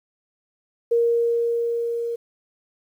sine tone with level ramp, 468.2 Hz, A#4, 8 cents sharp, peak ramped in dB -15 to -24 dBFS, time 0.91-2.16 s, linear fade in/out 10 ms, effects 9-bit

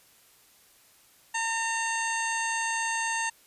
harmonic tone with a mistuned harmonic, 908 Hz, A#5, 46 cents flat, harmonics 1 / 2 / 3 / 4 / 5 / 7 / 8 / 9, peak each -31 / -31 / -35 / -44 / -44 / -36 / -44 / -39 dBFS, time 1.34-3.3 s, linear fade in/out 10 ms, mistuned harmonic 3, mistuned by +16 cents, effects white hiss -59 dBFS RMS until 3.46 s + resampled to 32000 Hz

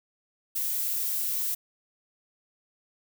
violet noise, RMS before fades -29 dBFS, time 0.55-1.55 s, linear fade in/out 10 ms, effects none

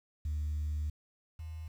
sine tone pair in turn, 75.5 / 79.99 Hz, D2 / D#2, +48 / +48 cents, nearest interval minor second, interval 100 cents, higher second, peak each -30 / -39 dBFS, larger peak first, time 0.25-0.9 / 1.39-1.68 s, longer first, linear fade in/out 5 ms, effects tanh soft clip ceiling -29 dBFS + 10-bit

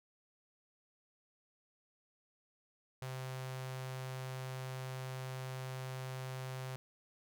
sawtooth tone with notch filter, 130 Hz, C3, 11 cents flat, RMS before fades -43 dBFS, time 3.02-6.76 s, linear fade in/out 0 ms, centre 270 Hz, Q 1.2, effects none

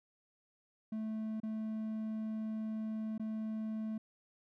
triangle tone with dropouts, 218.5 Hz, A3, 12 cents flat, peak -34 dBFS, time 0.92-3.98 s, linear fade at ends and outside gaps 5 ms, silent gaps 1.402-1.432 / 3.18-3.196 s, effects none

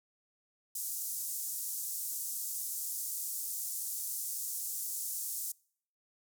white band-pass noise, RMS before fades -38 dBFS, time 0.75-5.52 s, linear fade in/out 5 ms, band 6400 to 16000 Hz, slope 24 dB/octave, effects noise-tail reverb RT60 0.6 s tail -26 dB re dry

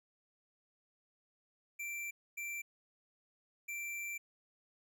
square tone bursts at uneven times, 2349 Hz, D7, in tune, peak -40 dBFS, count 3, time 1.79-2.11 / 2.37-2.62 / 3.68-4.18 s, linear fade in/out 10 ms, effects none

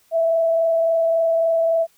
sine tone with frequency modulation, 659.3 Hz, E5, in tune, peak -15 dBFS, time 0.11-1.87 s, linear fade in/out 50 ms, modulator 23.6 Hz, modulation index 0.3, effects white hiss -59 dBFS RMS until 1.97 s

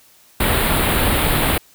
pink band-stop noise, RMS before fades -17 dBFS, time 0.4-1.58 s, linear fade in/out 5 ms, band 4100 to 8800 Hz, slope 48 dB/octave, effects white hiss -51 dBFS RMS until 1.74 s

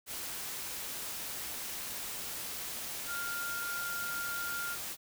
sine tone in noise, 1400 Hz, F6, 4 cents sharp, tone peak -36 dBFS, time 3.06-4.77 s, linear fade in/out 50 ms, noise white, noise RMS -40 dBFS, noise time 0.06-4.97 s, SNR +1 dB, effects none

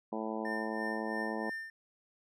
harmonic tone, 110 Hz, A2, in tune, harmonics 2 / 3 / 4 / 5 / 6 / 7 / 8 / 9, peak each -39 / -41 / -42 / -43 / -44 / -44 / -45 / -46 dBFS, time 0.12-1.5 s, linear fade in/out 5 ms
triangle tone with tremolo, 1800 Hz, A6, 39 cents sharp, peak -34 dBFS, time 0.45-1.7 s, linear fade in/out 2 ms, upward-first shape triangle, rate 3 Hz, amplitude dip 75%
effects none

